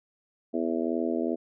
harmonic tone, 82.41 Hz, E2, in tune, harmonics 3 / 4 / 5 / 6 / 7 / 8, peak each -30 / -30 / -33 / -37 / -37 / -35 dBFS, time 0.53-1.36 s, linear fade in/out 20 ms, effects none

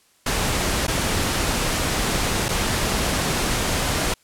pink noise with dropouts, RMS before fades -22 dBFS, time 0.26-4.14 s, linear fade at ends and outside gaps 5 ms, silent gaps 0.869-0.879 / 2.484-2.488 s, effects white hiss -59 dBFS RMS until 4.23 s + low-pass 11000 Hz 12 dB/octave

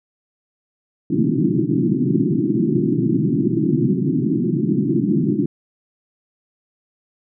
white band-pass noise, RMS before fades -18 dBFS, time 1.1-5.46 s, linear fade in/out 5 ms, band 120 to 360 Hz, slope 96 dB/octave, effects none

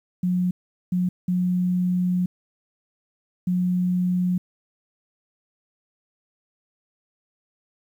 sine tone bursts at uneven times, 180.4 Hz, F#3, 44 cents flat, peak -19 dBFS, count 4, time 0.23-0.51 / 0.92-1.09 / 1.28-2.26 / 3.47-4.38 s, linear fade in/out 5 ms, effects 9-bit

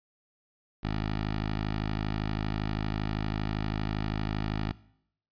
10% pulse tone with notch filter, 52.6 Hz, G#1, 23 cents sharp, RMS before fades -31 dBFS, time 0.83-4.72 s, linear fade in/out 10 ms, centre 470 Hz, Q 1.8, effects noise-tail reverb RT60 0.7 s tail -20 dB re dry + resampled to 11025 Hz

